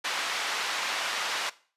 pink band-pass noise, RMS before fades -31 dBFS, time 0.04-1.5 s, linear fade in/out 10 ms, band 1000 to 4900 Hz, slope 12 dB/octave, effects noise-tail reverb RT60 0.4 s tail -18 dB re dry + resampled to 32000 Hz

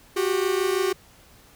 45% pulse tone pair together, 365.8 / 392 Hz, F#4 / G4, -20 / 0 cents, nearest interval minor second, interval 120 cents, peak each -24 dBFS, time 0.16-0.93 s, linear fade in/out 10 ms, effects pink hiss -53 dBFS RMS until 1.55 s

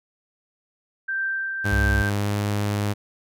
sine tone with tremolo, 1568 Hz, G6, in tune, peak -22 dBFS, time 1.08-2.1 s, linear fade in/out 10 ms, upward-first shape triangle, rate 1.6 Hz, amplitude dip 40%
sawtooth tone with pitch glide, 101.6 to 102.96 Hz, G#2 to G#2, -38 to -15 cents, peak -18 dBFS, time 1.64-2.94 s, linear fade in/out 20 ms, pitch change +23 cents, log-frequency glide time 2.14-2.36 s
sine tone, 65.41 Hz, C2, in tune, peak -20 dBFS, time 1.71-2.03 s, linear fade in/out 20 ms
effects none

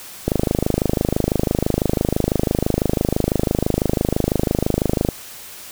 click train, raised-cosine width 2 ms, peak -3 dBFS, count 126, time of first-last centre 0.28-5.088 s, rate 26 Hz, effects white hiss -37 dBFS RMS until 5.71 s

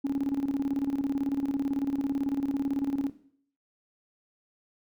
sine tone with tremolo, 277.2 Hz, C#4, in tune, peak -22 dBFS, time 0.04-3.1 s, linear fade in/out 10 ms, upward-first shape square, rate 18 Hz, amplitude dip 70%, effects noise-tail reverb RT60 0.6 s tail -17 dB re dry + tanh soft clip ceiling -22 dBFS

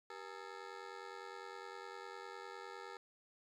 15% pulse ring-modulated tone, 434.3 Hz, A4, 23 cents flat, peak -38 dBFS, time 0.1-2.97 s, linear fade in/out 2 ms, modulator 44.9 Hz, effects low-pass 5000 Hz 12 dB/octave + 13-bit

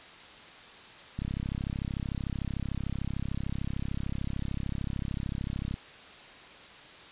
click train, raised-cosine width 5 ms, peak -21 dBFS, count 153, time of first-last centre 1.19-5.741 s, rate 33.4 Hz, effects white hiss -49 dBFS RMS until 7.11 s + resampled to 8000 Hz

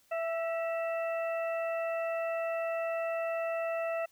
harmonic tone with a mistuned harmonic, 663 Hz, E5, 10 cents sharp, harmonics 1 / 2 / 3 / 4, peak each -31 / -41 / -44 / -43 dBFS, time 0.11-4.06 s, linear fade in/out 10 ms, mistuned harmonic 3, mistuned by -40 cents, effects white hiss -67 dBFS RMS until 4.11 s

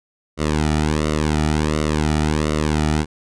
sawtooth tone with flanger, 76.5 Hz, D#2, 29 cents flat, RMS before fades -19 dBFS, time 0.37-3.06 s, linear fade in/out 50 ms, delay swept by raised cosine 1.2 to 1.91 ms, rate 1.4 Hz, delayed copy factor -1, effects resampled to 22050 Hz

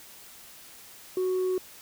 sine tone, 370 Hz, F#4, in tune, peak -22 dBFS, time 1.17-1.58 s, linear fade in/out 2 ms, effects tanh soft clip ceiling -23 dBFS + white hiss -49 dBFS RMS until 1.81 s

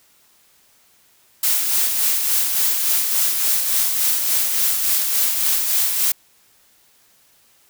blue noise with tremolo, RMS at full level -17 dBFS, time 1.43-6.12 s, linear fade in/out 5 ms, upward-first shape sine, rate 3.5 Hz, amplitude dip 40%, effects white hiss -56 dBFS RMS until 7.69 s

